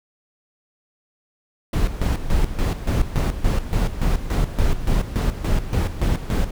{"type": "noise with tremolo", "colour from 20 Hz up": "brown", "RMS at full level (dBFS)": -18, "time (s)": [1.73, 6.51], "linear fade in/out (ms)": 5, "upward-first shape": "square", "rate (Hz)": 3.5, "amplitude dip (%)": 70, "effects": []}